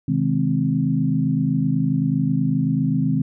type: tone cluster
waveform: sine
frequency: 132.3 / 160.1 / 211.1 / 261.6 Hz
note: C3 / D#3 / G#3 / C4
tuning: +20 / +50 / +29 / 0 cents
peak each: -24 / -21 / -25 / -22 dBFS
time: 0.08-3.22 s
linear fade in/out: 5 ms
effects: none